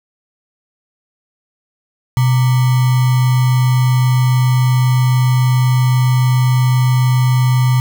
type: tone with sample-and-hold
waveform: sine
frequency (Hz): 126.3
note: B2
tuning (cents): +39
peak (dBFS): -9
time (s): 2.17-7.8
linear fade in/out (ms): 0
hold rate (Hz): 1050
effects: none